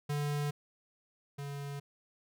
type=tone pair in turn; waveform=square; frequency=146 / 141.68 Hz; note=D3 / C#3; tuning=-10 / +38 cents; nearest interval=minor second; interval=52 cents; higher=first; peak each=-32 / -39 dBFS; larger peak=first; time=0.09-0.51 / 1.38-1.8 s; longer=neither; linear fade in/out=10 ms; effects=none